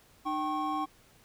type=tone cluster; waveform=triangle; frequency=303.9 / 775 / 1089 Hz; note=D#4 / G5 / C#6; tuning=-41 / -20 / -31 cents; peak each=-33 / -32 / -31 dBFS; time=0.25-0.86 s; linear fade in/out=20 ms; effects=pink hiss -61 dBFS RMS until 1.24 s